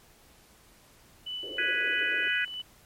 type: tone with tremolo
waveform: sine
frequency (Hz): 2984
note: F#7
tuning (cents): +14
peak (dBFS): -32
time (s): 1.26-2.62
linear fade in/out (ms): 10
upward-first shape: triangle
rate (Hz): 3.1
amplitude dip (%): 55
type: band-pass noise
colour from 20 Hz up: pink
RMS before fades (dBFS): -43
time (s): 1.43-2.28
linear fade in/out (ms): 0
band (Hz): 320 to 560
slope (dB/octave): 48
type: click train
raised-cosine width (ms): 0.3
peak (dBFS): -37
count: 18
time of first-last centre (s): 1.57-2.6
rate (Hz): 16.5
type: chord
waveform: sine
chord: G# minor seventh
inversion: third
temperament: equal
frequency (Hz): 1480 / 1661.2 / 1975.5 / 2489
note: F#6 / G#6 / B6 / D#7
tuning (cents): 0 / 0 / 0 / 0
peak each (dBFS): -31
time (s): 1.58-2.45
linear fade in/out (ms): 5
effects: pink hiss -58 dBFS RMS until 2.85 s + MP3 64 kbps